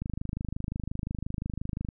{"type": "click train", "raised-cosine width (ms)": 5, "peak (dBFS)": -20, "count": 49, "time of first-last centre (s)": [0.02, 1.888], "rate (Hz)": 25.7, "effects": []}